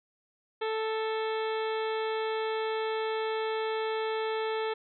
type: harmonic tone with a mistuned harmonic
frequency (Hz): 440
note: A4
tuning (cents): 0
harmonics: 1 / 2 / 3 / 4 / 5 / 6 / 7 / 8 / 9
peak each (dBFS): -30 / -36 / -40 / -42 / -44 / -46 / -47 / -48 / -49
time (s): 0.61-4.74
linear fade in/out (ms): 10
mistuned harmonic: 7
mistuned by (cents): +76
effects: none